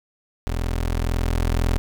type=tone with level ramp; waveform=25% pulse; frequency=41.92 Hz; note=E1; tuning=30 cents sharp; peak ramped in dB=-19 to -14 dBFS; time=0.47-1.78 s; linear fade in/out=0 ms; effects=none